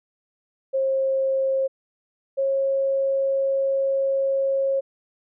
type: tone pair in turn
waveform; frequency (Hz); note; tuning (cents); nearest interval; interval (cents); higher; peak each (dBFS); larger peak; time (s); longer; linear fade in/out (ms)
sine; 535 / 543.1; C5 / C#5; +38 / -36; unison; 26; second; -19 / -19; neither; 0.73-1.68 / 2.37-4.81; second; 20
effects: none